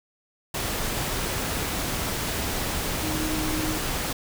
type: tone in noise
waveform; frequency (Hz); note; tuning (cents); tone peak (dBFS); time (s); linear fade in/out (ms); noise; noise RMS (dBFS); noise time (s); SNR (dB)
sine; 311.1; D#4; 0; -29; 3.02-3.78; 5; pink; -28; 0.54-4.13; -4
effects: none